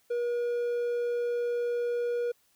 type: tone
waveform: triangle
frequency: 479.4 Hz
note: A#4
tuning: 48 cents sharp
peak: -25 dBFS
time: 0.1-2.32 s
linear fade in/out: 10 ms
effects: white hiss -68 dBFS RMS until 2.55 s